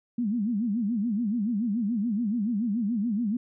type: tone with vibrato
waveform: sine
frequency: 220 Hz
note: A3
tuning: in tune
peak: -24 dBFS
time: 0.18-3.37 s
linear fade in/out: 5 ms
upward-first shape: sine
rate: 7 Hz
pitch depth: 200 cents each way
effects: none